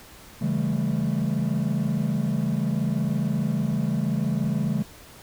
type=chord; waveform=triangle; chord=A dominant seventh; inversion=first; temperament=equal with one note detuned; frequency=138.59 / 164.81 / 199.31 / 220 Hz; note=C#3 / E3 / G3 / A3; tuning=0 / 0 / +29 / 0 cents; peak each=-25 dBFS; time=0.41-4.83 s; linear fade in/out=10 ms; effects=tanh soft clip ceiling -14 dBFS + pink hiss -47 dBFS RMS until 5.22 s